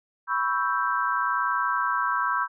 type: chord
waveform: sine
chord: C# half-diminished seventh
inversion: third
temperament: equal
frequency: 987.8 / 1108.7 / 1318.5 / 1568 Hz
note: B5 / C#6 / E6 / G6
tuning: 0 / 0 / 0 / 0 cents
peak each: -28 dBFS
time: 0.27-2.48 s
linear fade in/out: 50 ms
effects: none